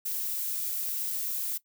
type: noise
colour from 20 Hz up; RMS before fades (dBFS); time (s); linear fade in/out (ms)
violet; -32; 0.05-1.58; 10
effects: noise-tail reverb RT60 0.1 s tail -18 dB re dry